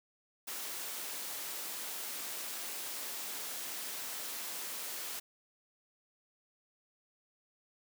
white high-pass noise, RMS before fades -41 dBFS, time 0.47-5.2 s, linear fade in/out 10 ms, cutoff 260 Hz, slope 12 dB/octave, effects none

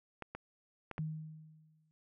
clicks, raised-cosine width 0.5 ms, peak -27 dBFS, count 4, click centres 0.223 / 0.35 / 0.913 / 0.981 s
sine tone with exponential decay, 156.4 Hz, D#3, 9 cents sharp, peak -33 dBFS, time 0.99-1.91 s, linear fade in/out 0 ms, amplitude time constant 200 ms
effects none

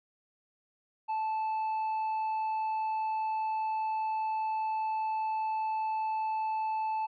triangle tone with tanh clipping, 875 Hz, A5, 10 cents flat, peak -30 dBFS, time 1.08-7.07 s, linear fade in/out 20 ms, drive 8 dB, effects none

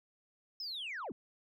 sine linear sweep, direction down, 5300 to 169.8 Hz, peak -37 dBFS, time 0.6-1.12 s, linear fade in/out 2 ms, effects tanh soft clip ceiling -36 dBFS

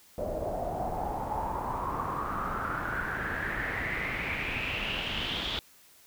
pink noise with low-pass filter sweep, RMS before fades -33 dBFS, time 0.18-5.59 s, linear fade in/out 0 ms, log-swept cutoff 590 to 3500 Hz, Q 6.7, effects white hiss -58 dBFS RMS until 6.06 s

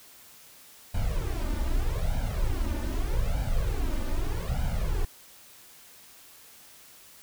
brown noise with flanger, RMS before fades -27 dBFS, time 0.94-5.05 s, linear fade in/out 5 ms, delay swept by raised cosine 1.3 to 3.4 ms, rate 0.81 Hz, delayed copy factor +1, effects white hiss -52 dBFS RMS until 7.22 s

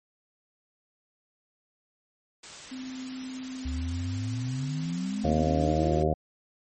white noise, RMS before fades -43 dBFS, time 2.43-6.03 s, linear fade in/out 5 ms
sine tone, 258.8 Hz, C4, 19 cents flat, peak -35 dBFS, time 2.71-5.48 s, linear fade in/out 10 ms
sine exponential sweep, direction up, 69.3 to 392 Hz, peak -29 dBFS, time 3.65-6.08 s, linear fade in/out 5 ms
harmonic tone, 77.78 Hz, D#2, in tune, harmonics 1 / 2 / 3 / 4 / 5 / 6 / 7 / 8 / 9, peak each -29 / -29 / -34 / -34 / -35 / -35 / -31 / -34 / -31 dBFS, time 5.24-6.14 s, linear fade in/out 5 ms
effects MP3 32 kbps

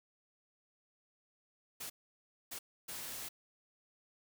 white noise bursts at uneven times, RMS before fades -44 dBFS, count 3, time 1.8-1.9 / 2.51-2.59 / 2.88-3.29 s, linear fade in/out 10 ms, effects none

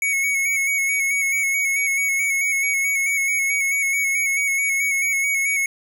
square tone with vibrato, 2217 Hz, C#7, in tune, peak -19 dBFS, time 0.02-5.66 s, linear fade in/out 2 ms, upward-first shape square, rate 4.6 Hz, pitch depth 26 cents each way, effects none

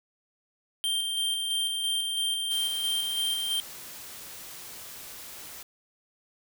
square tone with tremolo, 3163 Hz, G7, 15 cents sharp, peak -26 dBFS, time 0.84-3.6 s, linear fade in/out 0 ms, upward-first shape square, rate 3 Hz, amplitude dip 30%
white noise, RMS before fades -43 dBFS, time 2.51-5.63 s, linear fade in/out 5 ms
effects none

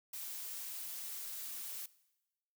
blue noise, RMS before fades -44 dBFS, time 0.13-1.86 s, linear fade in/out 5 ms, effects noise-tail reverb RT60 1.0 s tail -20 dB re dry

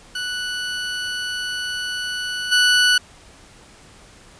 20% pulse tone with level steps, 1480 Hz, F#6, in tune, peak -19 / -8 dBFS, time 0.15-2.98 s, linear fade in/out 5 ms, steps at 2.51 s, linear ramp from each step 20 ms, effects pink hiss -47 dBFS RMS until 4.39 s + resampled to 22050 Hz

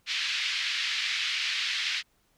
pink band-pass noise, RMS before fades -30 dBFS, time 0.06-2.03 s, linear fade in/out 50 ms, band 2000 to 4600 Hz, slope 24 dB/octave, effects pink hiss -69 dBFS RMS until 2.37 s

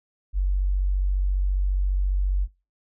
sine tone, 47.33 Hz, F#1, 40 cents sharp, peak -19 dBFS, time 0.33-2.48 s, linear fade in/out 50 ms, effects noise-tail reverb RT60 0.3 s tail -25 dB re dry

